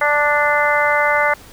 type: harmonic tone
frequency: 293.7 Hz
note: D4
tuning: in tune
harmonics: 2 / 3 / 4 / 5 / 6 / 7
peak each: -19 / -20 / -21 / -20 / -23 / -19 dBFS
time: 0.01-1.34 s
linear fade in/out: 5 ms
effects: pink hiss -42 dBFS RMS until 1.52 s